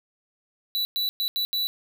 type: tone bursts at uneven times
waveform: square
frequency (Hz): 3951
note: B7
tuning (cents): 0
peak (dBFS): -24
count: 5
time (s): 0.75-0.85 / 0.96-1.09 / 1.2-1.28 / 1.36-1.45 / 1.53-1.67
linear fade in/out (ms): 0
effects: none